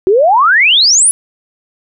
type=exponential sweep; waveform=sine; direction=up; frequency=358.9 to 10548 Hz; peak=-5 dBFS; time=0.07-1.11 s; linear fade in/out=0 ms; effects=none